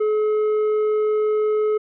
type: tone with tanh clipping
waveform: sine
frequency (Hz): 427.1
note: G#4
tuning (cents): +48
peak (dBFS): -18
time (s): 0-1.78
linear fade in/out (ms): 10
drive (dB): 6
effects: none